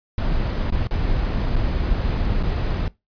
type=noise with dropouts; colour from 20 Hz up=brown; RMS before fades=-21 dBFS; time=0.18-2.88 s; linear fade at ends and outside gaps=2 ms; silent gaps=0.703-0.723 / 0.872-0.909 / 1.557-1.562 / 2.428-2.434 s; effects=noise-tail reverb RT60 0.2 s tail -20 dB re dry + resampled to 11025 Hz